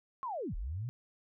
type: linear two-way sweep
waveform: sine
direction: down then up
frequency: 1103 to 31.31 to 129.3 Hz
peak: -35 dBFS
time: 0.23-0.89 s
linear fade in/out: 0 ms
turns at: 0.55 s
effects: none